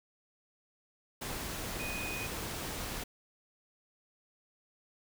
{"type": "tone in noise", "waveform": "sine", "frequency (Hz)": 2489, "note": "D#7", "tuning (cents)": 0, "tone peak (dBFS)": -39, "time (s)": [1.79, 2.27], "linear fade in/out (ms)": 10, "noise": "pink", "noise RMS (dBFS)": -39, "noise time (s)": [1.21, 3.04], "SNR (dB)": -3, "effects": []}